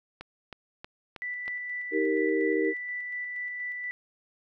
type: click train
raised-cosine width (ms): 0.3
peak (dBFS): -24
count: 5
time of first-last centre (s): 0.21-1.48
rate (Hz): 3.15
type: tone with tremolo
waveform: sine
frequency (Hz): 1975.5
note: B6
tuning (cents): 0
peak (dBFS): -31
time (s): 1.22-3.91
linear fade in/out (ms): 0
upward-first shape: square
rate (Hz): 4.2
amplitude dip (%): 25
type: chord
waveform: sine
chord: Eb major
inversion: none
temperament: equal with one note detuned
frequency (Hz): 314.6 / 392 / 466.2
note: Eb4 / G4 / Bb4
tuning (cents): +19 / 0 / 0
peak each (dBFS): -28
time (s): 1.91-2.74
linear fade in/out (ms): 50
effects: none